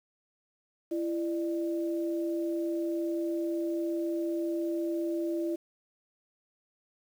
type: tone pair together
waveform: sine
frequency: 335.9 / 598.5 Hz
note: E4 / D5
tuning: +33 / +33 cents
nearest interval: minor seventh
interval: 1000 cents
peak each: -29 / -37 dBFS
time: 0.91-5.56 s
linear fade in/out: 10 ms
effects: 9-bit